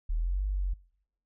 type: linear two-way sweep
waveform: sine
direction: up then down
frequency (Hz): 37.45 to 50.3 to 44.29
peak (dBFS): -26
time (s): 0.09-0.74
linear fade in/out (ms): 10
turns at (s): 0.46
effects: noise-tail reverb RT60 0.8 s tail -25 dB re dry